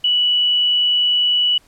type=tone; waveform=sine; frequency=2950 Hz; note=F#7; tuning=6 cents flat; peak=-13 dBFS; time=0.04-1.58 s; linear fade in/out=5 ms; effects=pink hiss -54 dBFS RMS until 1.67 s + low-pass 12000 Hz 12 dB/octave